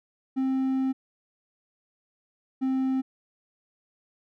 triangle tone pair in turn, 264 / 263 Hz, C4 / C4, +16 / +9 cents, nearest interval unison, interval 7 cents, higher first, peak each -21 dBFS, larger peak neither, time 0.36-0.93 / 2.61-3.02 s, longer first, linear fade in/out 20 ms, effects none

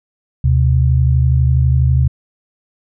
sine tone pair together, 75.82 / 128 Hz, D#2 / C3, -44 / -38 cents, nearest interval major sixth, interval 906 cents, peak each -12 dBFS, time 0.44-2.08 s, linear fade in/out 5 ms, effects none

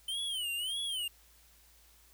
square tone with vibrato, 3058 Hz, G7, 44 cents flat, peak -34 dBFS, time 0.08-1.08 s, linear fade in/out 5 ms, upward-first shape sine, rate 1.7 Hz, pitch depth 170 cents each way, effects added 57 Hz sine -64 dBFS peak until 2.13 s + white hiss -63 dBFS RMS until 2.13 s

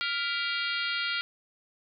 harmonic tone with a mistuned harmonic, 466.2 Hz, A#4, in tune, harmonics 3 / 4 / 5 / 6 / 7 / 8 / 9 / 10, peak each -32 / -38 / -36 / -37 / -36 / -40 / -38 / -42 dBFS, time 0.01-1.21 s, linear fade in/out 0 ms, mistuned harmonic 4, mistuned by +110 cents, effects none

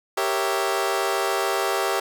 20% pulse chord, G diminished seventh, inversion none, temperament equal, 392 / 466.2 / 554.4 / 659.3 Hz, G4 / Bb4 / Db5 / Fb5, 0 / 0 / 0 / 0 cents, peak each -20 / -24 / -24 / -23 dBFS, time 0.17-2 s, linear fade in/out 5 ms, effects none

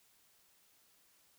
silence, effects white hiss -69 dBFS RMS until 1.38 s

